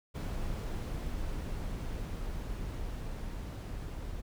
brown noise with level ramp, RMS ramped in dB -35 to -40 dBFS, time 0.14-4.22 s, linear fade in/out 20 ms, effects none

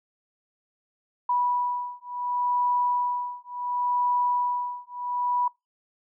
sine beating tone pair, 980 / 980.7 Hz, B5 / B5, -14 / -12 cents, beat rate 0.7 Hz, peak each -27 dBFS, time 1.29-5.48 s, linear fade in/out 5 ms, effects noise-tail reverb RT60 0.2 s tail -23 dB re dry

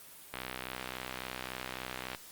click train, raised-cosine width 0.3 ms, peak -21 dBFS, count 116, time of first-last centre 0.34-2.148 s, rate 63.6 Hz, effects white hiss -52 dBFS RMS until 2.31 s + Opus 32 kbps

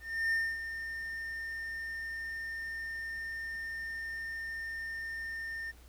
triangle tone with ADSR envelope, 1813 Hz, A#6, 49 cents flat, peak -25 dBFS, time 0-5.72 s, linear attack 320 ms, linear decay 250 ms, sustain -10 dB, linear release 21 ms, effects added 60 Hz sine -53 dBFS peak until 5.88 s + pink hiss -61 dBFS RMS until 5.88 s

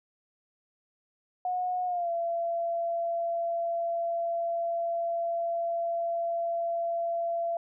sine tone with pitch glide, 727 to 678.3 Hz, F#5 to E5, -31 to +49 cents, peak -27 dBFS, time 1.45-7.57 s, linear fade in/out 2 ms, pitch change -120 cents, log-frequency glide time 1.86-2.1 s, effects none

